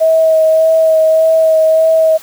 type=tone with vibrato; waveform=sine; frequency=640 Hz; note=D#5; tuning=49 cents sharp; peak=-6 dBFS; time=0-2.18 s; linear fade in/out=20 ms; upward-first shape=sine; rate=1.7 Hz; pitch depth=14 cents each way; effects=white hiss -36 dBFS RMS until 2.22 s